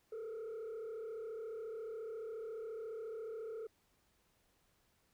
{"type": "tone with frequency modulation", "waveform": "sine", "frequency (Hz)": 446.1, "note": "A4", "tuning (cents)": 24, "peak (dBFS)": -39, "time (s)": [0.12, 3.67], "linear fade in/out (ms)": 5, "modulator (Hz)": 34.3, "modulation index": 0.73, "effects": ["tanh soft clip ceiling -41 dBFS", "pink hiss -75 dBFS RMS until 5.13 s"]}